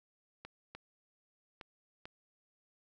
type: clicks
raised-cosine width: 0.3 ms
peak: -30 dBFS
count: 4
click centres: 0.45 / 0.75 / 1.612 / 2.055 s
effects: none